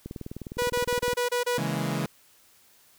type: click train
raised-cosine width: 3 ms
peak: -23 dBFS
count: 22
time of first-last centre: 0.06-1.131 s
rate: 19.6 Hz
type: tone bursts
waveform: sawtooth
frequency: 488.1 Hz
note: B4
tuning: 20 cents flat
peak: -20 dBFS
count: 7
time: 0.58-1.582 s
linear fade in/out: 10 ms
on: 120 ms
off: 27 ms
type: chord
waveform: sawtooth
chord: A# half-diminished seventh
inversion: first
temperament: equal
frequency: 138.59 / 164.81 / 207.7 / 233.1 Hz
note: C#3 / E3 / G#3 / A#3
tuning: 0 / 0 / 0 / 0 cents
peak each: -27 / -27 / -28 / -33 dBFS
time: 1.58-2.06 s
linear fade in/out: 2 ms
effects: white hiss -59 dBFS RMS until 2.98 s